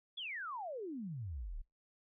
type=exponential sweep; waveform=sine; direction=down; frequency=3520 to 30.5 Hz; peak=-40 dBFS; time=0.17-1.62 s; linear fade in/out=10 ms; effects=noise-tail reverb RT60 0.2 s tail -22 dB re dry